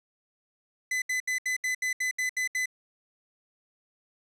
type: tone bursts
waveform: 45% pulse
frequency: 2013 Hz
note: B6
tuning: 33 cents sharp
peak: -26 dBFS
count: 10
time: 0.91-2.658 s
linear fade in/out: 5 ms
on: 110 ms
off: 72 ms
effects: low-pass 10000 Hz 12 dB/octave